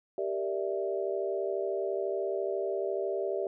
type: chord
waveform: sine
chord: E half-diminished seventh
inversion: first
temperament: equal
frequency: 392 / 466.2 / 587.3 / 659.3 Hz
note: G4 / Bb4 / D5 / E5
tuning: 0 / 0 / 0 / 0 cents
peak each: -32 / -38 / -35 / -36 dBFS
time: 0.18-3.47 s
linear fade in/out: 2 ms
effects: none